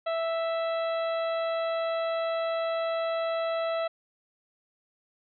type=harmonic tone; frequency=659.3 Hz; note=E5; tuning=in tune; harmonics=1 / 2 / 3 / 4 / 5 / 6; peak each=-27 / -35 / -42 / -44 / -46 / -45 dBFS; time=0.06-3.88 s; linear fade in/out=10 ms; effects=none